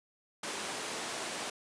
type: high-pass noise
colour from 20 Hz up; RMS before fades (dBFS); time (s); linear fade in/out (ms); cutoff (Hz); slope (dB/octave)
pink; -38; 0.43-1.5; 5; 340; 12
effects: resampled to 22050 Hz

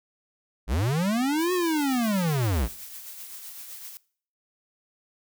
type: linear two-way sweep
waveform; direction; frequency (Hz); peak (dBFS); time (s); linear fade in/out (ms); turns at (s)
square; up then down; 46.99 to 370 to 46.99; -23; 0.67-2.69; 50; 1.53
type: noise with tremolo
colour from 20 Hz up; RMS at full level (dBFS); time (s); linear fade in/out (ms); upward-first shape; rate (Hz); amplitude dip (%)
blue; -39; 1.39-3.97; 0; triangle; 7.8; 45
effects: noise-tail reverb RT60 0.5 s tail -21 dB re dry

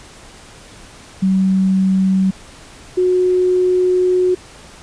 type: tone pair in turn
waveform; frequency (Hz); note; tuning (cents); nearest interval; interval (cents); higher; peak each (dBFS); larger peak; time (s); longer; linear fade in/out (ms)
sine; 190 / 365.2; F#3 / F#4; +46 / -23; major seventh; 1131; second; -11; neither; 1.22-2.31 / 2.97-4.35; second; 10
effects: pink hiss -40 dBFS RMS until 4.82 s + resampled to 22050 Hz

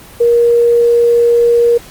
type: tone with quantisation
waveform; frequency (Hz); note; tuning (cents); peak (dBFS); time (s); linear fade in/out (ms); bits
sine; 472.4; A#4; +23; -6; 0.2-1.78; 10; 6
effects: pink hiss -36 dBFS RMS until 1.9 s + Opus 24 kbps

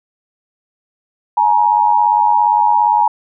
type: tone pair together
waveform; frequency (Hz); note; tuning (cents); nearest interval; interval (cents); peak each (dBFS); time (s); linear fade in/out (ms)
sine; 847.6 / 945; G#5 / A#5; +35 / +23; major second; 188; -12; 1.37-3.08; 5
effects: none

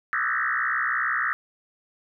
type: tone with frequency modulation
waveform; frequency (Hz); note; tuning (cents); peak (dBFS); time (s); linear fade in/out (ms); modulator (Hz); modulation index
sine; 1571; G6; +3; -22; 0.13-1.33; 0; 63.1; 5.5
effects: none

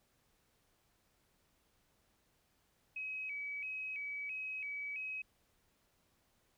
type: tone with vibrato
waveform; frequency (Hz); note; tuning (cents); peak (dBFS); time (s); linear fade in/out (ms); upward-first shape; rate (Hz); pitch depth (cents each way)
sine; 2409; D7; +43; -39; 2.96-5.22; 5; square; 1.5; 94
effects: pink hiss -75 dBFS RMS until 6.57 s

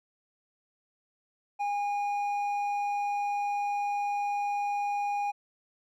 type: tone with hard clipping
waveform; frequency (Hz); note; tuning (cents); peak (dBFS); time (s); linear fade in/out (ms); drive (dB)
sine; 816; G#5; -31; -29; 1.59-5.32; 20; 5
effects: none

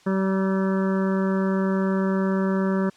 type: harmonic tone with a mistuned harmonic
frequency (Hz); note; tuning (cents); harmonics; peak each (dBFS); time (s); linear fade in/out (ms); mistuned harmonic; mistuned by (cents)
191.6; G3; -39; 1 / 2 / 3 / 5 / 6 / 7 / 8 / 9; -21 / -27 / -31 / -35 / -37 / -38 / -39 / -40; 0.06-2.9; 10; 6; +27
effects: white hiss -55 dBFS RMS until 2.96 s + low-pass 6000 Hz 12 dB/octave

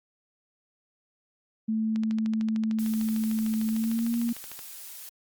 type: tone with pitch glide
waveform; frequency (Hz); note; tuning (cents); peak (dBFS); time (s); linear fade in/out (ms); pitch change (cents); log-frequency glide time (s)
sine; 220 to 234.4; A3 to A#3; 0 to +10; -24; 1.68-4.33; 10; +110; 3.69-4.16
type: click train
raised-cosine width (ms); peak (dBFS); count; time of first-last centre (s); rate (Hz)
0.2; -24; 36; 1.96-4.592; 13.3
type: noise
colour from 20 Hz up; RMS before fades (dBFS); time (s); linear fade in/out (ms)
blue; -42; 2.79-5.09; 2
effects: Opus 48 kbps

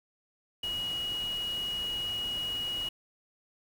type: tone in noise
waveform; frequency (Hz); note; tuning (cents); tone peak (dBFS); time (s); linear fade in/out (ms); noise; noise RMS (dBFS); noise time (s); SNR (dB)
sine; 2900; F#7; -35; -31; 0.63-2.89; 5; pink; -45; 0.63-2.89; +11
effects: none

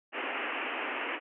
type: band-pass noise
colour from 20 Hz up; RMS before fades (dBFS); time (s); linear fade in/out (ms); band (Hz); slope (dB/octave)
white; -35; 0.12-1.2; 50; 240 to 2900; 96
effects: none

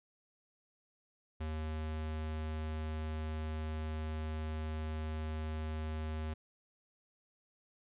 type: tone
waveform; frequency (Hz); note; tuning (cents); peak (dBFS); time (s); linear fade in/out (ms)
square; 78.1; D#2; +7; -37; 1.4-6.34; 10
effects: resampled to 8000 Hz

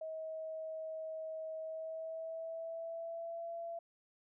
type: tone with pitch glide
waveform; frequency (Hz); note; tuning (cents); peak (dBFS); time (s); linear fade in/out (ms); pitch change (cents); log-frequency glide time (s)
sine; 637 to 674.9; D#5 to E5; +41 to +41; -40; 0.01-3.79; 5; +100; 1.59-3.52
effects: none

